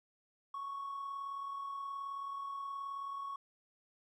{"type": "tone with amplitude modulation", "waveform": "triangle", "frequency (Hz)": 1108.7, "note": "C#6", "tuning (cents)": 0, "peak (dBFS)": -34, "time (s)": [0.54, 3.36], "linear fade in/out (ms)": 5, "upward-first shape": "sine", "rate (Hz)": 38.8, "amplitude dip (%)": 50, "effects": ["tanh soft clip ceiling -35 dBFS"]}